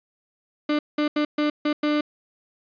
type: tone bursts at uneven times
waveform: 35% pulse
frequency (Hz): 298.1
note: D4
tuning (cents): +26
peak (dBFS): -18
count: 6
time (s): 0.69-0.79 / 0.98-1.08 / 1.16-1.25 / 1.38-1.5 / 1.65-1.73 / 1.83-2.01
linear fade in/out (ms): 5
effects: resampled to 11025 Hz + 9-bit